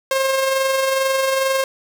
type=tone with amplitude modulation; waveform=sawtooth; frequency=534 Hz; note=C5; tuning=35 cents sharp; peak=-11 dBFS; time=0.11-1.64 s; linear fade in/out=2 ms; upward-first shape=sine; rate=22.3 Hz; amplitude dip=35%; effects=none